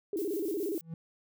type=tone with vibrato; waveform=sine; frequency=364.7 Hz; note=F#4; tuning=25 cents flat; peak=-30 dBFS; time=0.13-0.78 s; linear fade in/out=2 ms; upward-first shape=square; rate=17 Hz; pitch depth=190 cents each way
type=noise with tremolo; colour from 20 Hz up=violet; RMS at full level=-44 dBFS; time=0.17-0.81 s; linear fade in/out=0 ms; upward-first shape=triangle; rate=6.9 Hz; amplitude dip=60%
type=tone with exponential growth; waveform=triangle; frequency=164 Hz; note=E3; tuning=9 cents flat; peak=-31 dBFS; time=0.77-0.94 s; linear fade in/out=2 ms; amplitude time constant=35 ms
effects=none